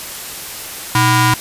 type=ring-modulated tone; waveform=sawtooth; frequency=435.5 Hz; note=A4; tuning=18 cents flat; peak=-3 dBFS; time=0.95-1.34 s; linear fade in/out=2 ms; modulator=557 Hz; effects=white hiss -28 dBFS RMS until 1.4 s + resampled to 32000 Hz